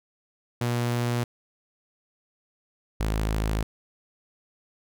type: tone pair in turn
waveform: sawtooth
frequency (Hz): 120.1 / 53.5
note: B2 / A1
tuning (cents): -48 / -48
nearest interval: octave + major second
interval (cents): 1400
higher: first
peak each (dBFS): -20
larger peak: neither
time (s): 0.61-1.24 / 3-3.63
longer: neither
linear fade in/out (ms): 5
effects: none